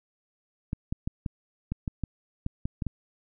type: clicks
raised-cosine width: 5 ms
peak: -17 dBFS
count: 11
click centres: 0.731 / 0.925 / 1.075 / 1.262 / 1.72 / 1.878 / 2.037 / 2.464 / 2.655 / 2.822 / 2.867 s
effects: none